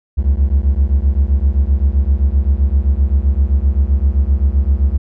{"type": "beating tone pair", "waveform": "triangle", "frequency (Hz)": [65.41, 73.11], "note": ["C2", "D2"], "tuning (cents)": [0, -7], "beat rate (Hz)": 7.7, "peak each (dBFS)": [-11, -12], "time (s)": [0.17, 4.98], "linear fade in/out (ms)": 20, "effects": []}